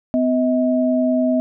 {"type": "tone pair together", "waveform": "sine", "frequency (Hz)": [252.8, 637], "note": ["B3", "D#5"], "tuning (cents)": [41, 41], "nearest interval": "octave + major third", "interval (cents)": 1600, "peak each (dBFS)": [-16, -19], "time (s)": [0.14, 1.4], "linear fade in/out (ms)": 0, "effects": []}